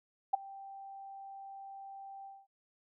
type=tone with ADSR envelope; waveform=sine; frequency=784 Hz; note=G5; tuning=in tune; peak=-22 dBFS; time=0.33-2.47 s; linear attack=11 ms; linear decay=12 ms; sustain=-23 dB; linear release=220 ms; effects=none